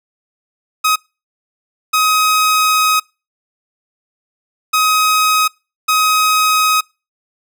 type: tone bursts at uneven times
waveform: sawtooth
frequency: 1263 Hz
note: D#6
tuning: 26 cents sharp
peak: -7 dBFS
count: 4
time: 0.84-0.96 / 1.93-3 / 4.73-5.48 / 5.88-6.81 s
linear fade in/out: 10 ms
effects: noise-tail reverb RT60 0.3 s tail -26 dB re dry